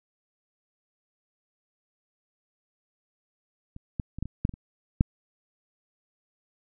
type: clicks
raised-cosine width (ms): 5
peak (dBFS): -29 / -16 / -24 / -16 / -24 / -10 / -22 / -28 / -6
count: 9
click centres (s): 3.764 / 3.998 / 4.186 / 4.226 / 4.256 / 4.451 / 4.493 / 4.539 / 5.009
effects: none